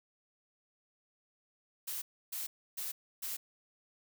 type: noise bursts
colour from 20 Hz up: blue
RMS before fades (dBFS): -39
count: 4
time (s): 1.87-3.37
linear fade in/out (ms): 10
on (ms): 150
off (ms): 300
effects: none